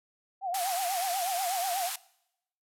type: tone with vibrato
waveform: sine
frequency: 738 Hz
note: F#5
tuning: 5 cents flat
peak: -29 dBFS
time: 0.41-1.91 s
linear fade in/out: 50 ms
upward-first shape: triangle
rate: 8.2 Hz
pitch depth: 140 cents each way
type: band-pass noise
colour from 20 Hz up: white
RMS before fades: -36 dBFS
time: 0.54-1.96 s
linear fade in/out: 5 ms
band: 770 to 14000 Hz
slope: 48 dB/octave
effects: noise-tail reverb RT60 0.8 s tail -21 dB re dry